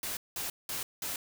white noise bursts, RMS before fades -36 dBFS, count 4, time 0.03-1.16 s, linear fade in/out 2 ms, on 140 ms, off 190 ms, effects none

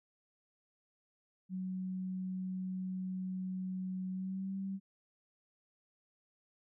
sine tone with pitch glide, 186.1 to 193.56 Hz, F#3 to G3, +10 to -22 cents, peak -36 dBFS, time 1.49-4.8 s, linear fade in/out 50 ms, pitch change +68 cents, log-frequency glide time 4.11-4.54 s, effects none

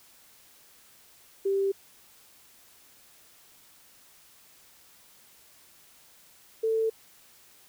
sine tone pair in turn, 392 / 445.5 Hz, G4 / A4, 0 / +22 cents, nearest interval major second, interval 222 cents, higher second, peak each -23 dBFS, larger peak neither, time 1.45-1.72 / 6.63-6.9 s, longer neither, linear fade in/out 10 ms, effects white hiss -57 dBFS RMS until 7.68 s

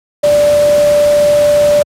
sine tone in noise, 587.3 Hz, D5, in tune, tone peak -6 dBFS, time 0.23-1.83 s, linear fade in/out 10 ms, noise pink, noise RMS -22 dBFS, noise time 0.23-1.83 s, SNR +13 dB, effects high-pass 80 Hz 12 dB/octave + low-pass 12000 Hz 12 dB/octave

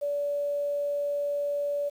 sine tone with quantisation, 576 Hz, D5, 34 cents flat, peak -26 dBFS, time 0.01-1.9 s, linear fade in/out 20 ms, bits 9, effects none

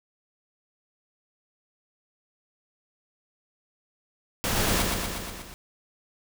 pink noise with echo, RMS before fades -26 dBFS, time 4.44-4.82 s, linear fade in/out 0 ms, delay 120 ms, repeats 6, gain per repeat -3 dB, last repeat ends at 5.54 s, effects none

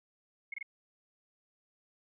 sine tone bursts, 2170 Hz, C#7, 37 cents flat, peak -36 dBFS, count 3, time 0.52-0.628 s, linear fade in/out 5 ms, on 20 ms, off 24 ms, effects none

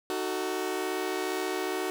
sawtooth chord, D# diminished, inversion none, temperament just, 311.1 / 373.4 / 448 Hz, D#4 / F#4 / A4, 0 / +16 / +31 cents, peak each -32 / -27 / -33 dBFS, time 0.1-1.9 s, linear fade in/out 0 ms, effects none

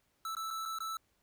square tone with dropouts, 1317 Hz, E6, 2 cents flat, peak -37 dBFS, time 0.25-0.97 s, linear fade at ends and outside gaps 2 ms, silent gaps 0.351-0.367 / 0.505-0.509 / 0.654-0.658 / 0.787-0.804 s, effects pink hiss -75 dBFS RMS until 1.22 s

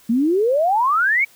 sine exponential sweep, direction up, 220 to 2300 Hz, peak -14 dBFS, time 0.09-1.25 s, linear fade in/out 10 ms, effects white hiss -51 dBFS RMS until 1.35 s

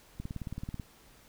click train, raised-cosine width 5 ms, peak -25 dBFS, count 12, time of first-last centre 0.2-0.798 s, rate 18.4 Hz, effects pink hiss -59 dBFS RMS until 1.28 s

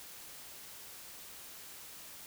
silence, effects white hiss -50 dBFS RMS until 2.26 s

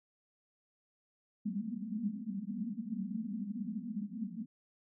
pink band-pass noise, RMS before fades -39 dBFS, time 1.45-4.46 s, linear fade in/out 10 ms, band 190 to 240 Hz, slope 96 dB/octave, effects none

